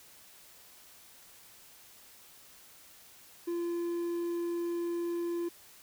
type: tone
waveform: triangle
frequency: 343.3 Hz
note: F4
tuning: 30 cents flat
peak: -29 dBFS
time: 3.47-5.49 s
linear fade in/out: 10 ms
effects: white hiss -56 dBFS RMS until 5.82 s